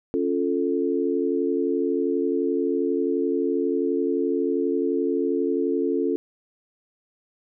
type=chord; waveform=sine; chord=Db augmented; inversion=none; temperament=equal; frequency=277.2 / 349.2 / 440 Hz; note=Db4 / F4 / A4; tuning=0 / 0 / 0 cents; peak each=-25 dBFS; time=0.14-6.16 s; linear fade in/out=0 ms; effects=none